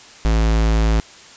square tone, 54.8 Hz, A1, 6 cents flat, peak -14 dBFS, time 0.25-1 s, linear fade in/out 0 ms, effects white hiss -42 dBFS RMS until 1.36 s + resampled to 16000 Hz

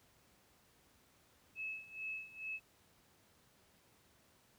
sine tone with tremolo, 2593 Hz, E7, 29 cents flat, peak -39 dBFS, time 1.55-2.6 s, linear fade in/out 50 ms, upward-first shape sine, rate 2.3 Hz, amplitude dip 85%, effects pink hiss -69 dBFS RMS until 4.58 s + high-pass 60 Hz 12 dB/octave

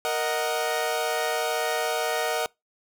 sawtooth chord, D# minor, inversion second, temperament equal, 466.2 / 622.3 / 740 Hz, A#4 / D#5 / F#5, 0 / 0 / 0 cents, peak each -25 dBFS, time 0.05-2.46 s, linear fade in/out 0 ms, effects noise-tail reverb RT60 0.2 s tail -25 dB re dry

